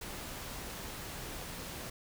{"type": "noise", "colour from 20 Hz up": "pink", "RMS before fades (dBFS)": -43, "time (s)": [0.01, 1.9], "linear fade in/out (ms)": 5, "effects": []}